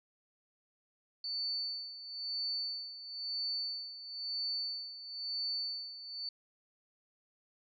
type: tone with tremolo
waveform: sine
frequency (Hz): 4500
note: C#8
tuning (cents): +25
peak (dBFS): -33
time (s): 1.24-6.29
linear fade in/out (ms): 2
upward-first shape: sine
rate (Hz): 1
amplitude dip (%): 75
effects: none